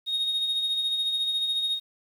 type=tone with tremolo; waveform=sine; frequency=3729 Hz; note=A#7; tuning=in tune; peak=-20 dBFS; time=0.06-1.8 s; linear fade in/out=50 ms; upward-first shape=sine; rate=14 Hz; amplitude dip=50%; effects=tanh soft clip ceiling -22 dBFS + 9-bit